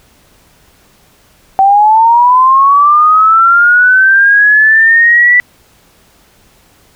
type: linear sweep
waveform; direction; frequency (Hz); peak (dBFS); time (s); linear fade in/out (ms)
sine; up; 766 to 1975.5; -3; 1.59-5.4; 0
effects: pink hiss -47 dBFS RMS until 6.95 s